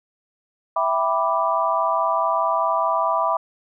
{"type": "chord", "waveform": "sine", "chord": "E minor seventh", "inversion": "none", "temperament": "equal", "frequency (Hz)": [659.3, 784, 987.8, 1174.7], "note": ["E5", "G5", "B5", "D6"], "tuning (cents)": [0, 0, 0, 0], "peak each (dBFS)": [-23, -27, -22, -23], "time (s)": [0.76, 3.37], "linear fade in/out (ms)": 5, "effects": []}